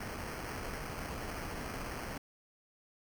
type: noise with sample-and-hold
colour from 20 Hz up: pink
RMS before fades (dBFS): -41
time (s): 0-2.18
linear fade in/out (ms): 5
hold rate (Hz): 3675
effects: none